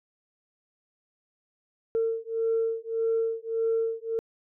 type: beating tone pair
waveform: sine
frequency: 452.3 / 454 Hz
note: A4 / A#4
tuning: +48 / -46 cents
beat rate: 1.7 Hz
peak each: -27 dBFS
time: 1.95-4.19 s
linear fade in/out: 0 ms
effects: tanh soft clip ceiling -18 dBFS